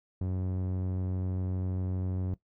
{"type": "tone with low-pass filter", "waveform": "sawtooth", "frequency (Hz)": 92.5, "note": "F#2", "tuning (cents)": 0, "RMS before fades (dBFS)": -32, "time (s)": [0.21, 2.34], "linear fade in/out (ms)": 0, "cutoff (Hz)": 410, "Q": 0.53, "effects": ["noise-tail reverb RT60 0.1 s tail -17 dB re dry"]}